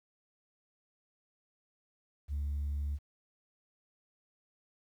sine tone, 72 Hz, D2, 34 cents flat, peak -30 dBFS, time 2.28-2.99 s, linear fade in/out 50 ms, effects tanh soft clip ceiling -30 dBFS + 11-bit

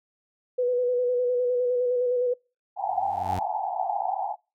sine tone with vibrato, 494.5 Hz, B4, 2 cents sharp, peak -21 dBFS, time 0.58-2.34 s, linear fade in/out 10 ms, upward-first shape square, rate 9.8 Hz, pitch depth 23 cents each way
white band-pass noise, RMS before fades -28 dBFS, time 2.76-4.36 s, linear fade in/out 50 ms, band 710 to 860 Hz, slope 96 dB/octave
sawtooth tone with exponential growth, 92.5 Hz, F#2, in tune, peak -24 dBFS, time 2.83-3.39 s, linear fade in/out 5 ms, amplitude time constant 120 ms
effects noise-tail reverb RT60 0.3 s tail -26 dB re dry

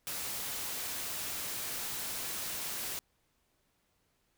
white noise, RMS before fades -38 dBFS, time 0.07-2.99 s, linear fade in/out 0 ms, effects pink hiss -75 dBFS RMS until 4.37 s

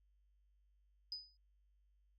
sine tone with exponential decay, 4987 Hz, D#8, 3 cents sharp, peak -38 dBFS, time 1.12-1.37 s, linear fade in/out 1 ms, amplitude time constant 53 ms, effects tanh soft clip ceiling -34 dBFS + added 50 Hz sine -70 dBFS peak until 2.18 s

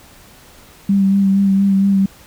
sine tone with vibrato, 196 Hz, G3, in tune, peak -10 dBFS, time 0.89-2.06 s, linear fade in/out 5 ms, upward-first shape sine, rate 4.3 Hz, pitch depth 23 cents each way, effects pink hiss -44 dBFS RMS until 2.26 s

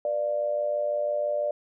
sine tone with amplitude modulation, 591 Hz, D5, 11 cents sharp, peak -21 dBFS, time 0.05-1.51 s, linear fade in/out 2 ms, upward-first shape sine, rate 106 Hz, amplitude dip 65%, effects none

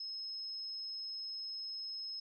sine tone, 5170 Hz, E8, 34 cents flat, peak -40 dBFS, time 0-2.2 s, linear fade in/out 5 ms, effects none

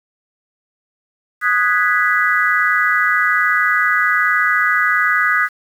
sine chord, G# minor seventh, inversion second, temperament equal, 1244.5 / 1480 / 1661.2 / 1975.5 Hz, D#6 / F#6 / G#6 / B6, 0 / 0 / 0 / 0 cents, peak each -18 dBFS, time 1.41-5.49 s, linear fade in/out 50 ms, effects 7-bit

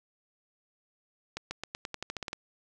accelerating click train, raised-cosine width 0.2 ms, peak -18 dBFS, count 12, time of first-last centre 1.37-2.331 s, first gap 140 ms, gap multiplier 0.9, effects none

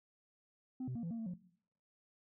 sine tone with pitch steps, 257.2 / 126.9 / 234.5 / 167.9 / 230 / 224.7 / 178.7 Hz, C4 / B2 / A#3 / E3 / A#3 / A3 / F3, -30 / +47 / +11 / +32 / -23 / +37 / +40 cents, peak -36 dBFS, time 0.8-1.339 s, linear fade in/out 5 ms, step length 77 ms, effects noise-tail reverb RT60 0.6 s tail -19 dB re dry + tanh soft clip ceiling -37 dBFS

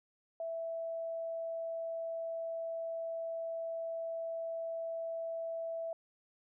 sine tone, 660 Hz, E5, 2 cents sharp, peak -36 dBFS, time 0.4-5.93 s, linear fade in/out 2 ms, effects none

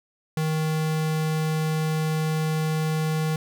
square tone, 156.9 Hz, D#3, 15 cents sharp, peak -23 dBFS, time 0.37-3.36 s, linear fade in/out 2 ms, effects none

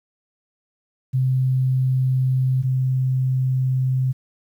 sine tone pair in turn, 129.9 / 129.9 Hz, C3 / C3, -12 / -12 cents, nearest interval unison, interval 0 cents, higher neither, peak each -16 / -17 dBFS, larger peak first, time 1.13-2.63 / 2.63-4.13 s, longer neither, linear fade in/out 20 ms, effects 9-bit

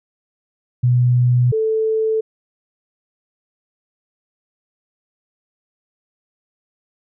sine tone pair in turn, 123.47 / 440 Hz, B2 / A4, 0 / 0 cents, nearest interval octave + minor seventh, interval 2200 cents, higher second, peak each -11 / -15 dBFS, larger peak first, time 0.83-1.52 / 1.52-2.21 s, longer neither, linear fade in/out 10 ms, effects none

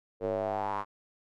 square tone with band-pass filter sweep, 50.4 Hz, G1, 49 cents sharp, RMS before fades -32 dBFS, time 0.2-0.85 s, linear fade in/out 50 ms, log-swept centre 470 to 1100 Hz, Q 4.9, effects none

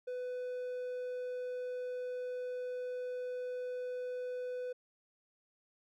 triangle tone, 499.2 Hz, B4, 19 cents sharp, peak -35 dBFS, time 0.07-4.73 s, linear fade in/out 10 ms, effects none

